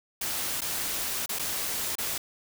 white noise with dropouts, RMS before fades -31 dBFS, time 0.21-2.18 s, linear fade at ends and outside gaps 5 ms, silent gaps 0.608-0.617 / 1.261-1.291 / 1.388-1.393 / 1.955-1.983 s, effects none

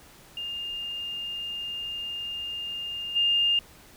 sine tone with level steps, 2814 Hz, F7, 12 cents sharp, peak -31 / -20 dBFS, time 0.37-3.59 s, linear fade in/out 2 ms, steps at 3.15 s, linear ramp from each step 20 ms, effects pink hiss -52 dBFS RMS until 3.96 s

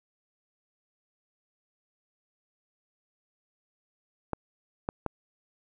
clicks, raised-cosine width 1 ms, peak -15 dBFS, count 3, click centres 4.333 / 4.889 / 5.063 s, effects none

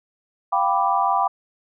sine chord, G dominant seventh, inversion third, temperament equal, 698.5 / 784 / 987.8 / 1174.7 Hz, F5 / G5 / B5 / D6, 0 / 0 / 0 / 0 cents, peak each -25 / -21 / -22 / -23 dBFS, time 0.52-1.28 s, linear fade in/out 10 ms, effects none

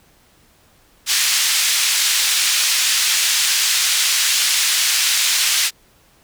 white band-pass noise, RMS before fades -17 dBFS, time 1.06-5.71 s, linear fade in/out 50 ms, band 2100 to 6800 Hz, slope 12 dB/octave, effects pink hiss -54 dBFS RMS until 6.23 s

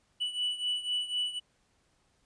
triangle beating tone pair, 2960 / 2964 Hz, F#7 / F#7, 0 / +2 cents, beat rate 4 Hz, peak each -30 / -34 dBFS, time 0.2-1.4 s, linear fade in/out 20 ms, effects pink hiss -71 dBFS RMS until 2.25 s + resampled to 22050 Hz

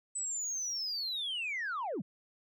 sine linear sweep, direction down, 8070 to 133.7 Hz, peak -32 dBFS, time 0.15-2.02 s, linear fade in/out 10 ms, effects tanh soft clip ceiling -31 dBFS

